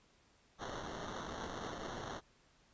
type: noise with sample-and-hold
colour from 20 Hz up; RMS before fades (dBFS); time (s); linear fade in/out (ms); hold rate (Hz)
violet; -44; 0.58-2.21; 50; 2450
effects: pink hiss -69 dBFS RMS until 2.73 s + resampled to 16000 Hz